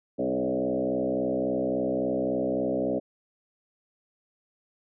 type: tone with frequency modulation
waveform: sine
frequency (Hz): 415.1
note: G#4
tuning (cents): -1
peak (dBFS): -24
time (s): 0.18-3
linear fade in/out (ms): 20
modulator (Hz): 63.6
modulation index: 3.3
effects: none